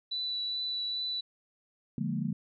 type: tone with vibrato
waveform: sine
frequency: 3962 Hz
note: B7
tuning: 5 cents sharp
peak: -31 dBFS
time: 0.11-1.21 s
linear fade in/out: 10 ms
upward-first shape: triangle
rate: 2.4 Hz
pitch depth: 12 cents each way
type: chord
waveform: sine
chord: Bb dominant seventh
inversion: first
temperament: equal with one note detuned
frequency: 146.07 / 174.61 / 207.7 / 233.1 Hz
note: D3 / F3 / Ab3 / Bb3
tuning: -9 / 0 / 0 / 0 cents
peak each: -35 dBFS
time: 1.98-2.33 s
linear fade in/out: 2 ms
effects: none